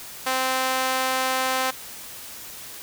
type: tone with high-pass filter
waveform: sawtooth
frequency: 260 Hz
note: C4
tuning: 11 cents flat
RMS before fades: -24 dBFS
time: 0.26-1.71 s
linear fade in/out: 10 ms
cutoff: 780 Hz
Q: 0.99
effects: white hiss -39 dBFS RMS until 2.82 s